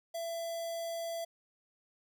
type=tone with notch filter; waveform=square; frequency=669 Hz; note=E5; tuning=25 cents sharp; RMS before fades=-38 dBFS; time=0.14-1.25 s; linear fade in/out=10 ms; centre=1800 Hz; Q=1.7; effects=none